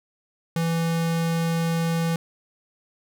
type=tone; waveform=square; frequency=165.9 Hz; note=E3; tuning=11 cents sharp; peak=-22 dBFS; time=0.56-2.16 s; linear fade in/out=2 ms; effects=none